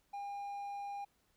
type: tone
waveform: triangle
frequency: 806 Hz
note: G5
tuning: 48 cents sharp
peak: -38 dBFS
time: 0.13-1.05 s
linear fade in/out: 10 ms
effects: pink hiss -75 dBFS RMS until 1.36 s